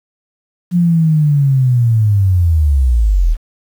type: linear sweep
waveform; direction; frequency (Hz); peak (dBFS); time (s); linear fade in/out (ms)
sine; down; 178.6 to 36.43; -8; 0.71-3.37; 50
effects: 7-bit